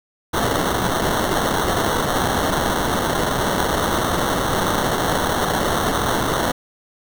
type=noise with sample-and-hold; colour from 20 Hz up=blue; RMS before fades=-20 dBFS; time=0.33-6.52 s; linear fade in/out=10 ms; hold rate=2450 Hz; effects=none